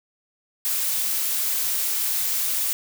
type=noise; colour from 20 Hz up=blue; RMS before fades=-24 dBFS; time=0.65-2.73 s; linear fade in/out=0 ms; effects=none